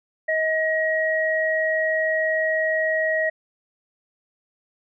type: tone pair together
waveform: sine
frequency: 633 / 1896.9 Hz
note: D#5 / A#6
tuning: +30 / +30 cents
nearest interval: octave + perfect fifth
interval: 1900 cents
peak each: -22 dBFS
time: 0.28-3.3 s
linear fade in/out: 10 ms
effects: none